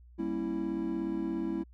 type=chord; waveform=triangle; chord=G diminished seventh; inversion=none; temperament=equal with one note detuned; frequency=196 / 233.1 / 272.3 / 329.6 Hz; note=G3 / Bb3 / Db4 / Fb4; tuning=0 / 0 / -31 / 0 cents; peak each=-36 / -37 / -36 / -31 dBFS; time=0.18-1.64 s; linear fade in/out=20 ms; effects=added 60 Hz sine -52 dBFS peak until 1.73 s